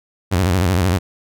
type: tone with vibrato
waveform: sawtooth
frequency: 90.8 Hz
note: F#2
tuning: 32 cents flat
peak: -10 dBFS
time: 0.31-0.99 s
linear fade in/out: 20 ms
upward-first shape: square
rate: 13 Hz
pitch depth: 120 cents each way
effects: none